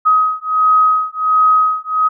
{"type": "beating tone pair", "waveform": "sine", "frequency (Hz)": [1262, 1263.4], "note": ["D#6", "D#6"], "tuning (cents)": [24, 26], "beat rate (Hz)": 1.4, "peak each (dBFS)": -13, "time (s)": [0.05, 2.09], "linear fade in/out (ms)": 20, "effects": []}